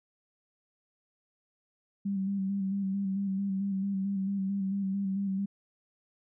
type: tone with vibrato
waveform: sine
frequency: 195.4 Hz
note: G3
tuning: 5 cents flat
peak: -28 dBFS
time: 2.05-5.46 s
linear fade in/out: 10 ms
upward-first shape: square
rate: 4.5 Hz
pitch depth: 30 cents each way
effects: none